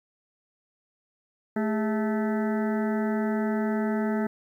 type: harmonic tone with a mistuned harmonic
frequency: 218.2 Hz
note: A3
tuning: 14 cents flat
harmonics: 1 / 2 / 3 / 4 / 6 / 7 / 8 / 9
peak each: -25 / -31 / -35 / -37 / -41 / -42 / -43 / -44 dBFS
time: 1.56-4.27 s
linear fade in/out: 5 ms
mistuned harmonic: 2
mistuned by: -100 cents
effects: 10-bit